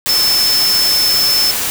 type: tone in noise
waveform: sine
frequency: 5274 Hz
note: E8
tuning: in tune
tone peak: -11 dBFS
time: 0.09-1.51 s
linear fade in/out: 0 ms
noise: white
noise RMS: -18 dBFS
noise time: 0.06-1.7 s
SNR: +4 dB
effects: none